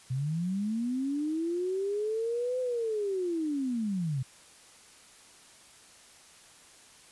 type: linear two-way sweep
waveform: sine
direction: up then down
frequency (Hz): 123.47 to 512 to 123.47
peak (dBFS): -28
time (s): 0.1-4.23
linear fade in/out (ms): 10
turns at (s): 2.6
effects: white hiss -55 dBFS RMS until 7.11 s + resampled to 24000 Hz